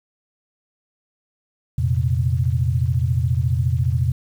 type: chord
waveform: sine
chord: F suspended fourth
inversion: none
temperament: equal with one note detuned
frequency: 85.81 / 116.54 / 130.81 Hz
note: F2 / Bb2 / C3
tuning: -30 / 0 / 0 cents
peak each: -21 dBFS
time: 1.78-4.12 s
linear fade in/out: 5 ms
effects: 8-bit